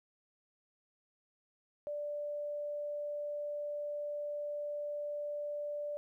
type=tone; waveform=sine; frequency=587.3 Hz; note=D5; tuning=in tune; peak=-36 dBFS; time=1.87-5.97 s; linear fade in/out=0 ms; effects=13-bit